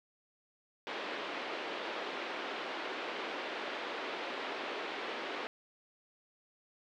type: band-pass noise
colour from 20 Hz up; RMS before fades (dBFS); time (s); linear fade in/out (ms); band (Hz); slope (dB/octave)
pink; -40; 0.87-5.47; 0; 320 to 3600; 24
effects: none